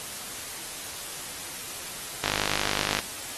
click train, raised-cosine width 0.2 ms, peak -7 dBFS, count 39, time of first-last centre 2.24-2.99 s, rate 50.7 Hz, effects white hiss -37 dBFS RMS until 3.37 s + AAC 32 kbps

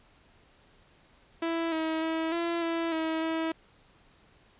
sawtooth tone with pitch steps, 331.3 / 319.4 / 323.1 / 338.9 / 332.4 / 320.7 / 323.7 Hz, E4 / D#4 / E4 / E4 / E4 / E4 / E4, +9 / +45 / -35 / +48 / +15 / -48 / -31 cents, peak -24 dBFS, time 1.42-3.52 s, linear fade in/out 5 ms, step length 300 ms, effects pink hiss -61 dBFS RMS until 4.59 s + resampled to 8000 Hz

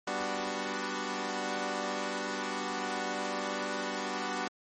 10% pulse chord, G major seventh, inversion none, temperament equal, 196 / 246.9 / 293.7 / 370 Hz, G3 / B3 / D4 / F#4, 0 / 0 / 0 / 0 cents, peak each -30 dBFS, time 0.07-4.48 s, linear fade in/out 5 ms, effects MP3 32 kbps

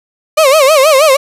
35% pulse tone with vibrato, 579 Hz, D5, 25 cents flat, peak -3 dBFS, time 0.37-1.17 s, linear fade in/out 10 ms, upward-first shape sine, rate 6.3 Hz, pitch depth 180 cents each way, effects resampled to 32000 Hz + 7-bit

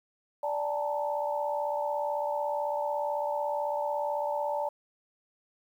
sine tone cluster, 585 / 804 / 880 / 938 Hz, D5 / G5 / A5 / A#5, -7 / +44 / 0 / +11 cents, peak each -31 / -39 / -32 / -39 dBFS, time 0.43-4.69 s, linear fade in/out 5 ms, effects 10-bit

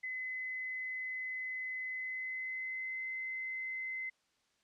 sine tone with pitch glide, 2030 to 2055 Hz, B6 to C7, +47 to -32 cents, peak -37 dBFS, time 0.03-4.1 s, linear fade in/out 10 ms, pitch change +21 cents, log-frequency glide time 1.91-3.05 s, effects white hiss -75 dBFS RMS until 4.63 s + low-pass 6000 Hz 12 dB/octave

